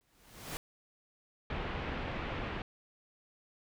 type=noise with exponential growth; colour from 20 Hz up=pink; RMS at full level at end=-38 dBFS; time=0.01-0.57 s; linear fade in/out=0 ms; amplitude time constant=120 ms
type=low-pass noise; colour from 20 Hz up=pink; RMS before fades=-38 dBFS; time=1.5-2.62 s; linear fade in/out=2 ms; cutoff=3000 Hz; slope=24 dB/octave
effects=none